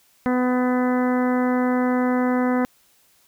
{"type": "harmonic tone", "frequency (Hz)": 250.6, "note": "B3", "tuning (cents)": 25, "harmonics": [1, 2, 3, 4, 5, 6, 7, 8], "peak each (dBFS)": [-19, -25, -29, -31, -33, -35, -36, -37], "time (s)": [0.26, 2.65], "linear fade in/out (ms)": 0, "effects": ["white hiss -59 dBFS RMS until 3.27 s"]}